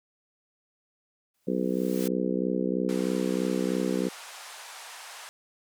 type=noise with exponential growth; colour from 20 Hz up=white; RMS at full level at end=-37 dBFS; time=1.34-2.08 s; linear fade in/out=5 ms; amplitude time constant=160 ms
type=harmonic tone; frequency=63.1 Hz; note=B1; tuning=38 cents sharp; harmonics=3 / 4 / 5 / 6 / 7 / 8; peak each=-30 / -31 / -32 / -33 / -33 / -34 dBFS; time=1.47-4.09 s; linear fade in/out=10 ms
type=band-pass noise; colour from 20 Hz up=pink; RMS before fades=-44 dBFS; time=2.89-5.29 s; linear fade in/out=0 ms; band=720 to 11000 Hz; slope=24 dB/octave
effects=none